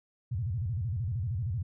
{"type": "tone with vibrato", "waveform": "sine", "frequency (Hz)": 103.83, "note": "G#2", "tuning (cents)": 0, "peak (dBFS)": -29, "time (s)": [0.31, 1.63], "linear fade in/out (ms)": 10, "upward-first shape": "square", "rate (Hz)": 13, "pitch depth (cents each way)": 280, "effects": []}